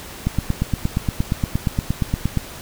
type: click train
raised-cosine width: 5 ms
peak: -6 dBFS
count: 19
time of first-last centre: 0.27-2.373 s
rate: 8.56 Hz
effects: pink hiss -36 dBFS RMS until 2.61 s